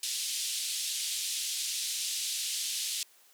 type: band-pass noise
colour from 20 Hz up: pink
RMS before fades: -34 dBFS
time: 0.03-3.03 s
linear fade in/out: 2 ms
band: 3200 to 11000 Hz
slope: 24 dB/octave
effects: white hiss -61 dBFS RMS until 3.33 s + high-pass 400 Hz 12 dB/octave